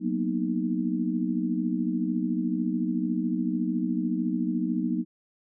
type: chord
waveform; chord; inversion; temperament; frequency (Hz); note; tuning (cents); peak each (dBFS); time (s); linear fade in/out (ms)
sine; B major seventh; second; equal; 185 / 233.1 / 246.9 / 311.1; F#3 / A#3 / B3 / D#4; 0 / 0 / 0 / 0; -30; 0-5.05; 50
effects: none